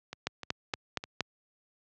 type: two click trains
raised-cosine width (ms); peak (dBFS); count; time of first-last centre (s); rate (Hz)
0.2; -12 / -21; 5 / 4; 0.27-1.207 / 0.13-1.039; 4.27 / 3.3
effects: high-pass 80 Hz 12 dB/octave + low-pass 6000 Hz 12 dB/octave